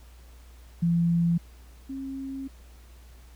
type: tone pair in turn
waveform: sine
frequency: 169.8 / 269.5 Hz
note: F3 / C#4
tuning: -48 / -49 cents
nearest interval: minor sixth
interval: 799 cents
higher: second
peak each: -20 / -32 dBFS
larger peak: first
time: 0.82-1.38 / 1.89-2.48 s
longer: second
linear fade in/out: 10 ms
effects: added 60 Hz sine -47 dBFS peak until 3.35 s + pink hiss -58 dBFS RMS until 3.35 s